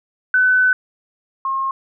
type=tone pair in turn; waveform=sine; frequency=1507 / 1074 Hz; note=F#6 / C6; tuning=+31 / +45 cents; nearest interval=tritone; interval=586 cents; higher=first; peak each=-11 / -18 dBFS; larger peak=first; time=0.34-0.73 / 1.45-1.71 s; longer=first; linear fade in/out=2 ms; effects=none